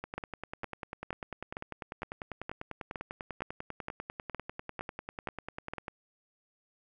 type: two click trains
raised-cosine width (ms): 0.5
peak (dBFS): -23 / -21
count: 60 / 13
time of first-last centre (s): 0.04-5.882 / 0.18-5.736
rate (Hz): 10.1 / 2.16
effects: none